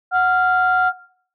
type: tone pair together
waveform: sine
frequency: 737 / 1391.3 Hz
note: F#5 / F6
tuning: -7 / -7 cents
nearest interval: major seventh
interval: 1100 cents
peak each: -15 dBFS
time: 0.11-0.93 s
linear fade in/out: 50 ms
effects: noise-tail reverb RT60 0.6 s tail -19 dB re dry + tanh soft clip ceiling -7 dBFS